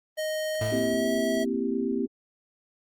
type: tone with pitch glide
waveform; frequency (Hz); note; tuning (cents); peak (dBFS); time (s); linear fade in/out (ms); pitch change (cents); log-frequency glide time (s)
square; 622.3 to 648; D#5 to E5; 0 to -30; -28; 0.17-1.45; 20; +70; 0.53-1.1
type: tone with exponential decay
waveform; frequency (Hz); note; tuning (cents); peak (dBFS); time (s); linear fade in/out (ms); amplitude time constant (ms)
40% pulse; 110.1; A2; +2; -26; 0.61-1.3; 5; 150
type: chord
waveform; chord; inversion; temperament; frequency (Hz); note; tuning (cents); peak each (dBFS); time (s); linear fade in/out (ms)
sine; C dominant seventh; third; equal; 233.1 / 261.6 / 329.6 / 392; Bb3 / C4 / E4 / G4; 0 / 0 / 0 / 0; -30 / -29 / -34 / -30; 0.71-2.07; 20
effects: Opus 24 kbps